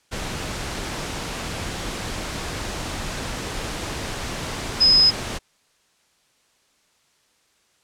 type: tone in noise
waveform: sine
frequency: 5070 Hz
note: D#8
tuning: 32 cents sharp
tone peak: -11 dBFS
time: 4.8-5.11 s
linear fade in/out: 20 ms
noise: pink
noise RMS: -29 dBFS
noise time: 0.11-5.39 s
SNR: +15 dB
effects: white hiss -63 dBFS RMS until 7.83 s + low-pass 8000 Hz 12 dB/octave